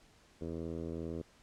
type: tone with low-pass filter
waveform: 10% pulse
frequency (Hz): 82.41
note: E2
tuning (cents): 0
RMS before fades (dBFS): -40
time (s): 0.41-1.22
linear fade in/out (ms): 5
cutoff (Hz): 470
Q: 1.4
effects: pink hiss -64 dBFS RMS until 1.42 s + low-pass 8000 Hz 12 dB/octave